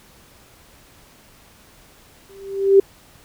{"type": "tone with exponential growth", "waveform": "sine", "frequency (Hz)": 392, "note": "G4", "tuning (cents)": 0, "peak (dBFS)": -5, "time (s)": [2.29, 2.8], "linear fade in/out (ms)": 5, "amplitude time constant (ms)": 110, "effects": ["pink hiss -50 dBFS RMS until 3.24 s"]}